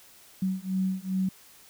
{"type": "beating tone pair", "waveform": "sine", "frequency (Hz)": [187.3, 189.8], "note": ["F#3", "F#3"], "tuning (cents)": [21, 44], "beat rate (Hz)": 2.5, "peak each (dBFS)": [-29, -29], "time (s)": [0.42, 1.29], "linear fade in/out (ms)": 5, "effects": ["white hiss -54 dBFS RMS until 1.69 s"]}